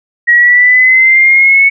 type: linear sweep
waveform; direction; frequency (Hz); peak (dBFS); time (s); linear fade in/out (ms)
sine; up; 1896 to 2217; -3; 0.27-1.7; 20
effects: none